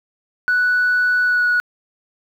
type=tone with pitch glide; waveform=sine; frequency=1480 to 1462.2 Hz; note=F#6 to F#6; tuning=0 to -21 cents; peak=-12 dBFS; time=0.48-1.6 s; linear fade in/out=0 ms; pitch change=-21 cents; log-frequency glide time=1.24-1.47 s; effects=tanh soft clip ceiling -11 dBFS + 8-bit